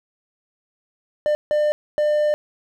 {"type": "tone bursts at uneven times", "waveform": "triangle", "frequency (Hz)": 599, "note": "D5", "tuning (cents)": 34, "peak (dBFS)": -14, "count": 3, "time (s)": [[1.26, 1.35], [1.51, 1.72], [1.98, 2.34]], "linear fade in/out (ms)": 0, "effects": []}